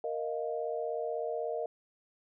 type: chord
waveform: sine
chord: Bb suspended fourth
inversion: none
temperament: equal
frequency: 466.2 / 622.3 / 698.5 Hz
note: Bb4 / Eb5 / F5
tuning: 0 / 0 / 0 cents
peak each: -35 / -36 / -39 dBFS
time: 0.04-1.66 s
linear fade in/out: 2 ms
effects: none